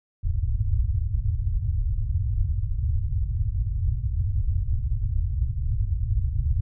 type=low-pass noise; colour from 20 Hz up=white; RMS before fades=-24 dBFS; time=0.23-6.61 s; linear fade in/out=10 ms; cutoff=110 Hz; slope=48 dB/octave; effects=none